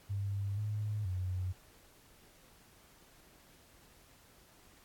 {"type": "tone with pitch steps", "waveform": "sine", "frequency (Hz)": [99.7, 105.5, 92], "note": ["G2", "G#2", "F#2"], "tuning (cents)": [30, 28, -9], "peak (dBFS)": -33, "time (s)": [0.09, 1.53], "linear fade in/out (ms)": 20, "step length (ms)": 480, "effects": ["pink hiss -62 dBFS RMS until 4.84 s", "AAC 64 kbps"]}